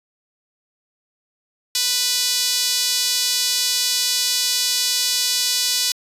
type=tone with high-pass filter; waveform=sawtooth; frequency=494.2 Hz; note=B4; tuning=1 cent sharp; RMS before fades=-20 dBFS; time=1.75-5.92 s; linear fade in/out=2 ms; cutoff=4400 Hz; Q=1.8; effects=resampled to 32000 Hz